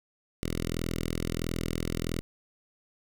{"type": "tone with notch filter", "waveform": "5% pulse", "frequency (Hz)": 41.51, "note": "E1", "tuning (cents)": 13, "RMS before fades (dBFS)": -32, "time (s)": [0.43, 2.21], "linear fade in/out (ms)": 0, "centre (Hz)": 880, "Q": 0.54, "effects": []}